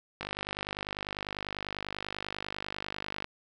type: click train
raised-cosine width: 0.3 ms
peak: -18 dBFS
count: 153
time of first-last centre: 0.21-3.244 s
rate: 50.1 Hz
effects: 10-bit